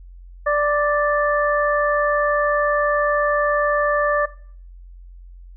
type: harmonic tone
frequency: 587.3 Hz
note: D5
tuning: in tune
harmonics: 1 / 2 / 3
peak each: -18 / -21 / -23 dBFS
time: 0.46-4.26 s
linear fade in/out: 10 ms
effects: noise-tail reverb RT60 0.5 s tail -18 dB re dry + added 44 Hz sine -38 dBFS peak until 5.56 s